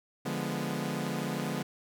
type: chord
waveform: sawtooth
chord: D diminished seventh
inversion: none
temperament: equal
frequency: 146.83 / 174.61 / 207.7 / 246.9 Hz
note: D3 / F3 / Ab3 / Cb4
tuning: 0 / 0 / 0 / 0 cents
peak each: -33 dBFS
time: 0.25-1.63 s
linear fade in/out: 10 ms
effects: none